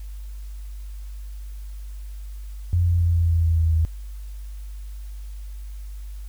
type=tone with pitch steps; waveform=sine; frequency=87.5 / 86.45 / 85.4 / 84.37 / 83.36 / 82.35 / 81.36 / 80.38 Hz; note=F2 / F2 / F2 / E2 / E2 / E2 / E2 / E2; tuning=+4 / -17 / -38 / +41 / +20 / -1 / -22 / -43 cents; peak=-16 dBFS; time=2.73-3.85 s; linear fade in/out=0 ms; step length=140 ms; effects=added 50 Hz sine -32 dBFS peak until 6.28 s + white hiss -55 dBFS RMS until 6.28 s